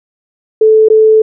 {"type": "tone with dropouts", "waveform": "sine", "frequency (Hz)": 436.7, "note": "A4", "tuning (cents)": -13, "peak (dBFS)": -3, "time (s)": [0.61, 1.22], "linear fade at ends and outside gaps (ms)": 5, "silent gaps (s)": [0.886, 0.9], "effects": []}